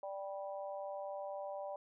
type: harmonic tone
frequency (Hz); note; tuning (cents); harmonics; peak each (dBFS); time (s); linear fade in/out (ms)
196; G3; 0; 3 / 4 / 5; -42 / -46 / -51; 0.03-1.76; 2
effects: none